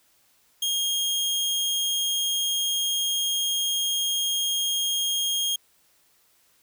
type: tone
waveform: sawtooth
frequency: 3244 Hz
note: G#7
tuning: 41 cents flat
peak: -20 dBFS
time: 0.62-5.56 s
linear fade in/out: 5 ms
effects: white hiss -63 dBFS RMS until 6.62 s